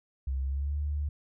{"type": "tone with pitch glide", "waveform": "sine", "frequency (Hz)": [66.5, 73.36], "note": ["C2", "D2"], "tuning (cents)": [29, -1], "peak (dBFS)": -28, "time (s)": [0.27, 1.09], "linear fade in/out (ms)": 5, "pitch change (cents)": 170, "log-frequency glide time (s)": [0.42, 0.77], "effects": []}